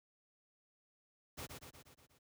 pink noise with echo, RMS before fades -45 dBFS, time 1.37-1.47 s, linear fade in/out 20 ms, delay 120 ms, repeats 6, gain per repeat -4 dB, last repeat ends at 2.19 s, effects high-pass 60 Hz 12 dB/octave

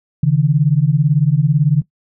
sine beating tone pair, 138.59 / 156.59 Hz, C#3 / D#3, 0 / +11 cents, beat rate 18 Hz, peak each -13 dBFS, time 0.23-1.82 s, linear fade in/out 5 ms, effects noise-tail reverb RT60 0.1 s tail -18 dB re dry

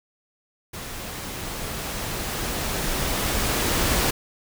pink noise with level ramp, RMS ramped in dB -35 to -21 dBFS, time 0.73-4.11 s, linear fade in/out 10 ms, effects none

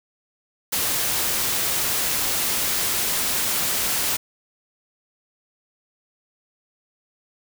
white noise, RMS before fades -23 dBFS, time 0.72-4.17 s, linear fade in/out 10 ms, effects none

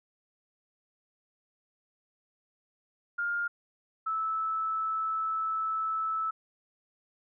sine tone pair in turn, 1409 / 1309.4 Hz, F6 / E6, +15 / -12 cents, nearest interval minor second, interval 127 cents, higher first, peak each -28 dBFS, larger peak neither, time 3.18-3.48 / 4.06-6.31 s, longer second, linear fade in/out 10 ms, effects none

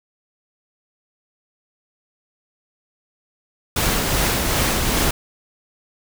pink noise with tremolo, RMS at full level -18 dBFS, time 3.76-5.11 s, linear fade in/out 5 ms, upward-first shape triangle, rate 2.6 Hz, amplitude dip 35%, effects none

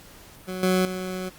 20% pulse tone with level steps, 185 Hz, F#3, in tune, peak -25 / -14 / -24 dBFS, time 0.47-1.3 s, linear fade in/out 20 ms, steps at 0.63 / 0.85 s, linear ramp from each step 2 ms, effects pink hiss -48 dBFS RMS until 1.38 s + Opus 48 kbps

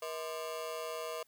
30% pulse ring-modulated tone, 559 Hz, C#5, 14 cents sharp, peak -32 dBFS, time 0.02-1.23 s, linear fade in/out 5 ms, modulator 80.2 Hz, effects white hiss -70 dBFS RMS until 1.27 s

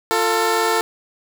15% pulse tone pair together, 349.6 / 445.7 Hz, F4 / A4, +2 / +22 cents, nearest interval major third, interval 420 cents, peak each -16 / -11 dBFS, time 0.11-0.81 s, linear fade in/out 0 ms, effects none

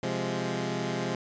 15% pulse chord, F minor, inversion second, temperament equal, 130.81 / 174.61 / 207.7 Hz, C3 / F3 / Ab3, 0 / 0 / 0 cents, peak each -27 dBFS, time 0.03-1.15 s, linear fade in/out 2 ms, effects resampled to 16000 Hz

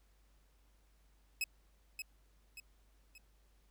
sawtooth tone with echo, 2566 Hz, E7, 47 cents flat, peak -30 dBFS, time 1.41-1.44 s, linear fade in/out 2 ms, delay 580 ms, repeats 3, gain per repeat -7 dB, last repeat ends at 3.18 s, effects added 50 Hz sine -66 dBFS peak until 3.7 s + pink hiss -75 dBFS RMS until 3.7 s

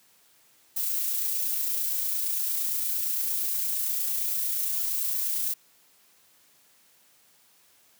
violet noise with amplitude modulation, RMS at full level -27 dBFS, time 0.76-5.54 s, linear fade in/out 10 ms, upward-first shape sine, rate 28.7 Hz, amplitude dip 25%, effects white hiss -61 dBFS RMS until 7.99 s + high-pass 100 Hz 12 dB/octave

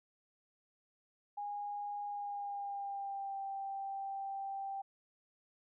sine tone with pitch glide, 820 to 784.8 Hz, G#5 to G5, -22 to +2 cents, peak -38 dBFS, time 1.37-4.82 s, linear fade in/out 10 ms, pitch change -76 cents, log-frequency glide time 2.06-3.38 s, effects none

